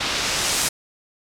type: noise with low-pass filter sweep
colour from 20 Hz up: white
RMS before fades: -23 dBFS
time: 0-0.69 s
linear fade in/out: 10 ms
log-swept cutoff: 3700 to 9700 Hz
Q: 0.98
effects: none